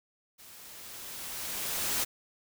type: noise with level ramp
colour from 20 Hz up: white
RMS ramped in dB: -52 to -29 dBFS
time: 0.38-2.05 s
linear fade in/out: 20 ms
effects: none